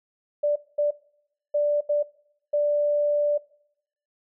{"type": "tone bursts at uneven times", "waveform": "sine", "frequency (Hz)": 587.3, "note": "D5", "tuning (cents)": 0, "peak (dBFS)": -19, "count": 5, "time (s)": [[0.43, 0.56], [0.78, 0.91], [1.54, 1.81], [1.89, 2.03], [2.53, 3.38]], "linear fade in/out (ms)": 10, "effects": ["noise-tail reverb RT60 0.7 s tail -21 dB re dry"]}